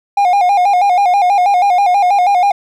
triangle tone with vibrato, 762 Hz, G5, 49 cents flat, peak -6 dBFS, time 0.17-2.52 s, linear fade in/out 5 ms, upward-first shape square, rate 6.2 Hz, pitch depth 99 cents each way, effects none

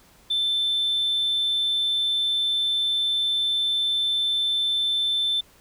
sine tone, 3540 Hz, A7, 10 cents sharp, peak -19 dBFS, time 0.3-5.41 s, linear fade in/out 10 ms, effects tanh soft clip ceiling -18 dBFS + pink hiss -55 dBFS RMS until 5.6 s

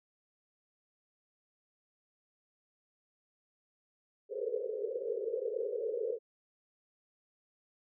pink band-pass noise, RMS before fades -36 dBFS, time 4.29-6.19 s, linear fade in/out 50 ms, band 410 to 520 Hz, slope 96 dB/octave, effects none

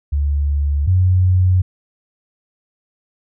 sine tone pair in turn, 71.9 / 91.83 Hz, D2 / F#2, -36 / -13 cents, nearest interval major third, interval 423 cents, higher second, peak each -14 / -10 dBFS, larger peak second, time 0.12-0.87 / 0.87-1.62 s, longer neither, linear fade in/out 10 ms, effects none

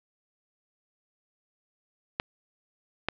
clicks, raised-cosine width 0.3 ms, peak -10 dBFS, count 2, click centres 2.199 / 3.086 s, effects low-pass 4000 Hz 12 dB/octave

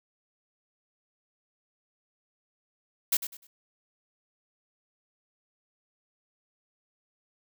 blue noise with echo, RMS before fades -24 dBFS, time 3.12-3.17 s, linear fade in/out 5 ms, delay 100 ms, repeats 3, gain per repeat -11 dB, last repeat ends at 3.47 s, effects none

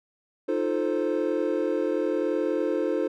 triangle chord, F dominant seventh, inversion third, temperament equal with one note detuned, 308.4 / 349.2 / 440 / 523.3 Hz, Eb4 / F4 / A4 / C5, -15 / 0 / 0 / 0 cents, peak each -27 dBFS, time 0.48-3.08 s, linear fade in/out 10 ms, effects none

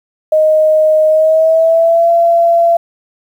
sine tone with pitch glide, 622.3 to 678.6 Hz, D#5 to F5, 0 to -50 cents, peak -6 dBFS, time 0.32-2.77 s, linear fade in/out 5 ms, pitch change +150 cents, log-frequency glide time 1.08-2.1 s, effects 7-bit

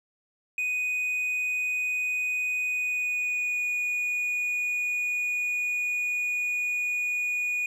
triangle tone with pitch glide, 2489 to 2459 Hz, D#7 to D#7, 0 to -21 cents, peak -24 dBFS, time 0.58-7.66 s, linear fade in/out 2 ms, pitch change -21 cents, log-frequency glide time 2.65-3.67 s, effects none

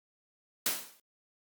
white noise with exponential decay, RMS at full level -26 dBFS, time 0.66-1 s, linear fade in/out 2 ms, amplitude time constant 72 ms, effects high-pass 200 Hz 12 dB/octave + Opus 48 kbps

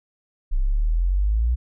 sine exponential sweep, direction up, 30.87 to 62 Hz, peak -17 dBFS, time 0.51-1.56 s, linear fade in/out 20 ms, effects none

